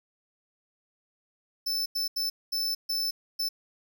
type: tone bursts at uneven times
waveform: 45% pulse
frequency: 5280 Hz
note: E8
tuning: 2 cents sharp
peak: -27 dBFS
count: 6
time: 1.66-1.86 / 1.95-2.08 / 2.16-2.3 / 2.52-2.75 / 2.89-3.11 / 3.39-3.49 s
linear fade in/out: 10 ms
effects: 10-bit